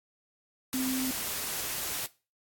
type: tone in noise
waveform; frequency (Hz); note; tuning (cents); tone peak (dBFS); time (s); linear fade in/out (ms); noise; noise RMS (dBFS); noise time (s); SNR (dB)
sine; 260; C4; -11; -29; 0.74-1.11; 0; white; -34; 0.73-2.06; +2
effects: noise-tail reverb RT60 0.3 s tail -18 dB re dry + AAC 64 kbps